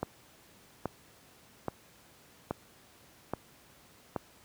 click train, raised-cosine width 1 ms, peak -17 dBFS, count 6, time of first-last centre 0.03-4.162 s, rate 1.21 Hz, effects pink hiss -59 dBFS RMS until 4.44 s + high-pass 80 Hz 12 dB/octave

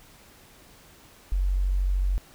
sine tone, 46.62 Hz, F#1, 14 cents sharp, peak -21 dBFS, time 1.32-2.18 s, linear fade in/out 0 ms, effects pink hiss -53 dBFS RMS until 2.34 s

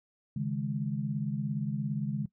sine chord, C# suspended second, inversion none, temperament just, 138.59 / 155.92 / 207.9 Hz, C#3 / D#3 / G#3, 0 / +4 / +2 cents, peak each -33 / -35 / -34 dBFS, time 0.36-2.26 s, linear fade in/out 5 ms, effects noise-tail reverb RT60 0.1 s tail -19 dB re dry

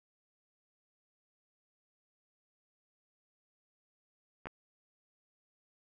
clicks, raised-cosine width 0.5 ms, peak -27 dBFS, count 2, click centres 4.457 / 4.47 s, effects none

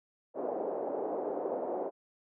pink band-pass noise, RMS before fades -35 dBFS, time 0.34-1.91 s, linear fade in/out 50 ms, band 370 to 680 Hz, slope 24 dB/octave, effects none

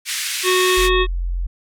pink band-pass noise, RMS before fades -24 dBFS, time 0.05-0.9 s, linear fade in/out 50 ms, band 1900 to 12000 Hz, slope 24 dB/octave
harmonic tone, 368.2 Hz, F#4, 8 cents flat, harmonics 1 / 3 / 5 / 7 / 9 / 10, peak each -16 / -21 / -23 / -24 / -26 / -26 dBFS, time 0.43-1.07 s, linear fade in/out 50 ms
sine tone, 43.78 Hz, F1, 5 cents sharp, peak -19 dBFS, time 0.77-1.47 s, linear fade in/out 10 ms
effects none

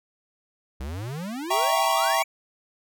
square exponential sweep, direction up, 61.2 to 2349 Hz, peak -31 dBFS, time 0.8-2.24 s, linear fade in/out 5 ms
square chord, E diminished seventh, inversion none, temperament equal, 659.3 / 784 / 932.3 / 1108.7 Hz, E5 / G5 / Bb5 / Db6, 0 / 0 / 0 / 0 cents, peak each -27 dBFS, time 1.5-2.23 s, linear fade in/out 10 ms
effects none

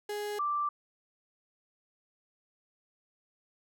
35% pulse / sine tone pair in turn, 415.3 / 1174.6 Hz, G#4 / D6, 0 / 0 cents, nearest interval octave + tritone, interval 1800 cents, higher second, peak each -32 / -28 dBFS, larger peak second, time 0.09-0.39 / 0.39-0.69 s, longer neither, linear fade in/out 5 ms, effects none

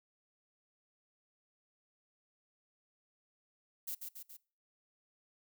violet noise with echo, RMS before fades -40 dBFS, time 3.87-3.95 s, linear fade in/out 10 ms, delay 140 ms, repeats 3, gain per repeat -4 dB, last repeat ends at 4.37 s, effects noise-tail reverb RT60 0.4 s tail -23 dB re dry

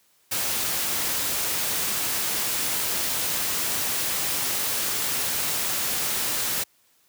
white noise, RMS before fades -26 dBFS, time 0.31-6.64 s, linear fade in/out 10 ms, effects white hiss -63 dBFS RMS until 7.08 s + high-pass 60 Hz 12 dB/octave

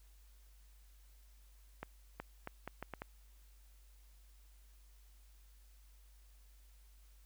accelerating click train, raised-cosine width 0.5 ms, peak -27 dBFS, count 7, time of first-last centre 1.83-3.019 s, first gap 370 ms, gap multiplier 0.74, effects added 50 Hz sine -59 dBFS peak until 7.25 s + white hiss -71 dBFS RMS until 7.25 s

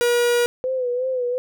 45% pulse tone, 480 Hz, B4, 49 cents flat, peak -16 dBFS, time 0.01-0.46 s, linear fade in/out 0 ms
sine tone with vibrato, 504 Hz, B4, 35 cents sharp, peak -20 dBFS, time 0.64-1.38 s, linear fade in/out 0 ms, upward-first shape sine, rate 2.8 Hz, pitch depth 64 cents each way
effects none

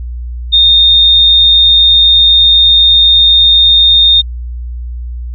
sine tone, 3664 Hz, A#7, 31 cents flat, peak -3 dBFS, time 0.52-4.22 s, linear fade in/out 20 ms, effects added 60 Hz sine -18 dBFS peak until 5.34 s

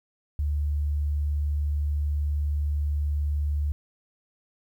sine tone, 73.42 Hz, D2, in tune, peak -23 dBFS, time 0.39-3.72 s, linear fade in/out 0 ms, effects 10-bit

